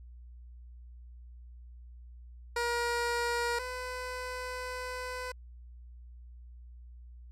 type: tone pair in turn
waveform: 15% pulse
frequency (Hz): 475.3 / 503.6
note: A#4 / B4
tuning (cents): +34 / +34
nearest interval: minor second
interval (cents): 100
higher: second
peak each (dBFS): -23 / -30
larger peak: first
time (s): 2.56-3.59 / 3.59-5.32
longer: second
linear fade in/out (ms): 5
effects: added 60 Hz sine -47 dBFS peak until 7.31 s + low-pass 10000 Hz 12 dB/octave